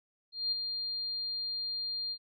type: tone with ADSR envelope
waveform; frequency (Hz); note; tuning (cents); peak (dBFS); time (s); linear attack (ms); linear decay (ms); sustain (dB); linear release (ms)
sine; 4200; C8; +6; -27; 0.32-2.18; 200; 12; -6; 64
effects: none